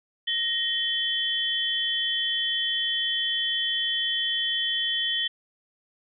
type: tone cluster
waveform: sine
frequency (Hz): 1869 / 3093 / 3391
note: A#6 / G7 / G#7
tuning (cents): +4 / -24 / +35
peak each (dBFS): -31 / -26 / -29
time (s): 0.27-5.28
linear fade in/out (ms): 10
effects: none